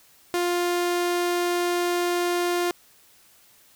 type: tone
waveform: sawtooth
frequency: 351.2 Hz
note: F4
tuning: 10 cents sharp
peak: -18 dBFS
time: 0.34-2.71 s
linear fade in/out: 0 ms
effects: white hiss -56 dBFS RMS until 3.75 s